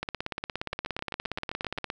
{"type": "two click trains", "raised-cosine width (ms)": 0.3, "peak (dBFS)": [-15, -18], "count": [33, 9], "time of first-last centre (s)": [[0.03, 1.901], [0.73, 1.777]], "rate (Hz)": [17.1, 7.64], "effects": []}